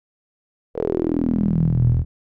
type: tone with band-pass filter sweep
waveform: sawtooth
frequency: 41.08 Hz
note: E1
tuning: 5 cents flat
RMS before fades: -19 dBFS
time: 0.74-2.05 s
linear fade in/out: 50 ms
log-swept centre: 490 to 95 Hz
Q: 5.9
effects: none